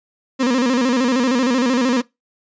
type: tone with vibrato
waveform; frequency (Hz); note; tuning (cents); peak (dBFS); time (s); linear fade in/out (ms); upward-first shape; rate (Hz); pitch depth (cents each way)
35% pulse; 251.4; B3; +31; -13; 0.39-2.02; 20; square; 13; 90
effects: noise-tail reverb RT60 0.2 s tail -22 dB re dry + resampled to 16000 Hz